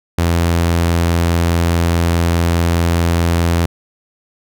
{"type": "tone", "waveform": "sawtooth", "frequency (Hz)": 84.8, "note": "E2", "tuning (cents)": 50, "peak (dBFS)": -8, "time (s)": [0.18, 3.66], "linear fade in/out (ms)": 5, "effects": []}